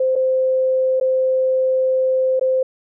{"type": "tone with dropouts", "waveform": "sine", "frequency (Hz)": 520, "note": "C5", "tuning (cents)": -11, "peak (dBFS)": -14, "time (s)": [0, 2.63], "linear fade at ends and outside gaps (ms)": 5, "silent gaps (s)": [[0.155, 0.16], [1, 1.01], [2.396, 2.411]], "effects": []}